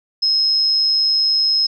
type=tone with amplitude modulation; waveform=sine; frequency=5150 Hz; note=E8; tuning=41 cents flat; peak=-12 dBFS; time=0.22-1.67 s; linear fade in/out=10 ms; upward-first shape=sine; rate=224 Hz; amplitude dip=25%; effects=none